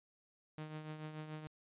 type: tone with tremolo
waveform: sawtooth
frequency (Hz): 154.5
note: D#3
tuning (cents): -12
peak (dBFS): -38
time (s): 0.58-1.47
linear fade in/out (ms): 0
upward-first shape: triangle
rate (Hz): 6.9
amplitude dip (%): 60
effects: resampled to 8000 Hz